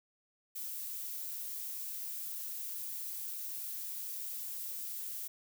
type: noise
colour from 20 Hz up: violet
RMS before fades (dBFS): -41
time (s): 0.55-5.28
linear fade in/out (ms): 10
effects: none

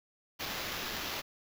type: noise with sample-and-hold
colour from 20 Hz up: blue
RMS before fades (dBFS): -38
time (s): 0.39-1.22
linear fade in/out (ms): 20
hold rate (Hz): 8820
effects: none

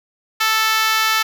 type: tone with high-pass filter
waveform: 5% pulse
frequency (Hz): 440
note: A4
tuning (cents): 0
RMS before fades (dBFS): -17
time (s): 0.4-1.23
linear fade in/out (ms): 10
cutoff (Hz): 1200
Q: 2.2
effects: none

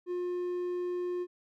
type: tone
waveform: triangle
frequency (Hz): 356.4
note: F4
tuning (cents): +35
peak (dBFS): -29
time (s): 0.06-1.27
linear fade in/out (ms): 50
effects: none

